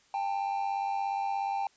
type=tone pair together; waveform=triangle; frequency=795 / 892 Hz; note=G5 / A5; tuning=+24 / +23 cents; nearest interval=major second; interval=199 cents; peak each=-28 / -33 dBFS; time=0.14-1.67 s; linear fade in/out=2 ms; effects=white hiss -64 dBFS RMS until 1.76 s + resampled to 16000 Hz